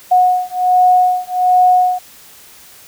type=beating tone pair; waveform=sine; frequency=729 / 730.3 Hz; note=F#5 / F#5; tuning=-26 / -23 cents; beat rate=1.3 Hz; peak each=-12 / -12 dBFS; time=0.11-1.99 s; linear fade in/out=10 ms; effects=white hiss -41 dBFS RMS until 2.87 s